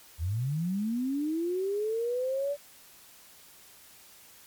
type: linear sweep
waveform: sine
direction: up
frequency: 73.42 to 582 Hz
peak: -27 dBFS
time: 0.18-2.57 s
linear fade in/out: 50 ms
effects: white hiss -54 dBFS RMS until 4.46 s + MP3 96 kbps